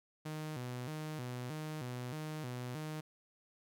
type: tone with vibrato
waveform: sawtooth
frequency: 138.59 Hz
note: C#3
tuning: in tune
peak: -36 dBFS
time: 0.25-3.01 s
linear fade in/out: 10 ms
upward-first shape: square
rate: 1.6 Hz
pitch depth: 190 cents each way
effects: none